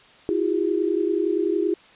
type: tone cluster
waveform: sine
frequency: 326.2 / 356.8 / 403.9 Hz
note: E4 / F4 / G#4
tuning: -18 / +37 / -48 cents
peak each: -24 dBFS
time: 0.29-1.74 s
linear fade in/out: 0 ms
effects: white hiss -51 dBFS RMS until 1.95 s + resampled to 8000 Hz